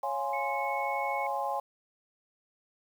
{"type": "chord", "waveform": "sine", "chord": "Db major seventh", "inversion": "none", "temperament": "equal", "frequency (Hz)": [554.4, 698.5, 830.6, 1046.5], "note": ["Db5", "F5", "Ab5", "C6"], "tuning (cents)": [0, 0, 0, 0], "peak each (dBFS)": [-36, -37, -32, -36], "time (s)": [0.03, 1.6], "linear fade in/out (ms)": 5}
{"type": "tone", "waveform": "sine", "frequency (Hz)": 2200, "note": "C#7", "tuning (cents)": -14, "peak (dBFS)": -36, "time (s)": [0.33, 1.27], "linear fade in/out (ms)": 5}
{"effects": ["9-bit"]}